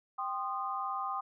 sine chord, C minor, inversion second, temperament equal with one note detuned, 784 / 1046.5 / 1230.9 Hz, G5 / C6 / Eb6, 0 / 0 / -19 cents, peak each -38 / -38 / -36 dBFS, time 0.18-1.21 s, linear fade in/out 10 ms, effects none

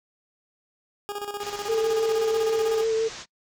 20% pulse tone with tremolo, 409.8 Hz, G#4, 23 cents flat, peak -24 dBFS, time 1.09-2.84 s, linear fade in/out 0 ms, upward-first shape square, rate 16 Hz, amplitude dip 65%
white low-pass noise, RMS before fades -40 dBFS, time 1.39-3.26 s, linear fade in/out 50 ms, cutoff 6900 Hz, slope 48 dB/octave
sine tone with vibrato, 446.1 Hz, A4, 24 cents sharp, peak -20 dBFS, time 1.68-3.09 s, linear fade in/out 20 ms, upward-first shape triangle, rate 6.1 Hz, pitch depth 17 cents each way
effects noise-tail reverb RT60 0.1 s tail -23 dB re dry

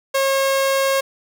sawtooth tone, 542 Hz, C#5, 39 cents flat, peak -12 dBFS, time 0.14-1.01 s, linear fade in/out 10 ms, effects none

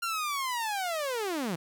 sawtooth linear sweep, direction down, 1396.9 to 153.1 Hz, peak -26 dBFS, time 0.02-1.56 s, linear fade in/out 10 ms, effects 10-bit

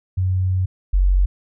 sine tone pair in turn, 92.9 / 46.45 Hz, F#2 / F#1, +7 / +7 cents, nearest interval octave, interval 1200 cents, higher first, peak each -16 / -12 dBFS, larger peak second, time 0.17-0.66 / 0.93-1.26 s, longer first, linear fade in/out 10 ms, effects none

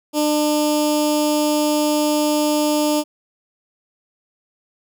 15% pulse tone with notch filter, 300 Hz, D4, 37 cents sharp, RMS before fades -18 dBFS, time 0.13-3.04 s, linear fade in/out 50 ms, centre 1600 Hz, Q 0.5, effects none

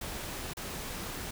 pink noise with dropouts, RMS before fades -39 dBFS, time 0.01-1.31 s, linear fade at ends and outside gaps 5 ms, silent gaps 0.535-0.569 s, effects none

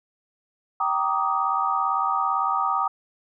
sine chord, Eb major seventh, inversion first, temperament just, 777.8 / 933.4 / 1166.7 / 1244.5 Hz, G5 / Bb5 / D6 / Eb6, -14 / +2 / -12 / 0 cents, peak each -27 / -28 / -27 / -24 dBFS, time 0.8-2.88 s, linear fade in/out 5 ms, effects none

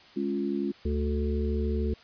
sine chord, Db major, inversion second, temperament equal, 207.7 / 277.2 / 349.2 Hz, Ab3 / Db4 / F4, 0 / 0 / 0 cents, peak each -31 dBFS, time 0.16-0.72 s, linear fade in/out 10 ms
harmonic tone, 73.42 Hz, D2, in tune, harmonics 1 / 3 / 5 / 6, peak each -27 / -32 / -34 / -35 dBFS, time 0.85-1.94 s, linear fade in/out 5 ms
effects white hiss -53 dBFS RMS until 2.03 s + resampled to 11025 Hz

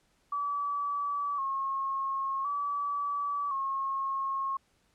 sine tone with vibrato, 1116 Hz, C#6, 11 cents sharp, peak -29 dBFS, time 0.32-4.57 s, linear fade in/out 5 ms, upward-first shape square, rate 0.47 Hz, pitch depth 50 cents each way, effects pink hiss -70 dBFS RMS until 4.94 s + low-pass 10000 Hz 12 dB/octave

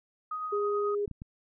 sine tone with tremolo, 1251 Hz, D#6, 9 cents sharp, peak -31 dBFS, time 0.31-0.95 s, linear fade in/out 5 ms, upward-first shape sine, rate 9.3 Hz, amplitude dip 30%
sine tone, 410 Hz, G#4, 22 cents flat, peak -27 dBFS, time 0.52-1.06 s, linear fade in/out 10 ms
clicks, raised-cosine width 5 ms, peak -28 dBFS, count 3, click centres 1.078 / 1.113 / 1.219 s
effects none

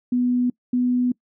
sine tone pair in turn, 246.9 / 247.8 Hz, B3 / B3, 0 / +6 cents, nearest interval unison, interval 6 cents, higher second, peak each -17 dBFS, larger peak neither, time 0.12-0.5 / 0.73-1.12 s, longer second, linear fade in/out 5 ms, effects noise-tail reverb RT60 0.1 s tail -24 dB re dry

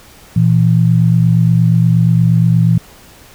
sine tone pair together, 118.43 / 166.9 Hz, A#2 / E3, +28 / +22 cents, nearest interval tritone, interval 594 cents, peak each -10 dBFS, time 0.36-2.78 s, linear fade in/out 5 ms, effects pink hiss -41 dBFS RMS until 3.34 s

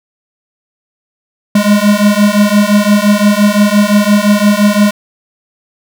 square beating tone pair, 203.7 / 209.5 Hz, G#3 / G#3, -33 / +15 cents, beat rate 5.8 Hz, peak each -10 dBFS, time 1.55-4.91 s, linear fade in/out 5 ms, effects none

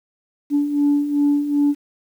sine beating tone pair, 286.8 / 289.4 Hz, D4 / D4, -41 / -25 cents, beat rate 2.6 Hz, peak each -21 / -15 dBFS, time 0.5-1.75 s, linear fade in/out 50 ms, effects tanh soft clip ceiling -10 dBFS + 8-bit

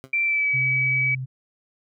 15% pulse tone with exponential decay, 132.5 Hz, C3, 22 cents sharp, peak -29 dBFS, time 0.04-0.13 s, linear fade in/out 0 ms, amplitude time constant 18 ms
sine tone with pitch glide, 2349 to 2282 Hz, D7 to C#7, 0 to +50 cents, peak -19 dBFS, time 0.13-1.15 s, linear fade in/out 5 ms, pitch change -50 cents, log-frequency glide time 0.23-0.49 s
sine tone with vibrato, 130.4 Hz, C3, 5 cents flat, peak -27 dBFS, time 0.53-1.26 s, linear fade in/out 20 ms, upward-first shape triangle, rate 9.9 Hz, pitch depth 14 cents each way
effects none

